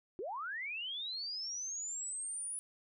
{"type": "linear sweep", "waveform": "sine", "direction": "up", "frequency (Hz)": [329.6, 9956], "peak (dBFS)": -38, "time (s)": [0.19, 2.59], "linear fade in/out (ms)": 0, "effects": []}